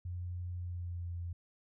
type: tone with pitch glide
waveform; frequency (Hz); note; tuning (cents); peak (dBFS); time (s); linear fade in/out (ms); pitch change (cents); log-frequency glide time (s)
sine; 88.8 to 86.52; F2 to F2; +29 to -16; -37; 0.05-1.33; 5; -45; 0.55-1.12
effects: none